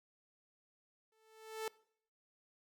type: tone with exponential growth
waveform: sawtooth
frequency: 440 Hz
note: A4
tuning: in tune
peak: -32 dBFS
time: 1.12-1.68 s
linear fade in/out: 2 ms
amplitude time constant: 120 ms
effects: noise-tail reverb RT60 0.6 s tail -22 dB re dry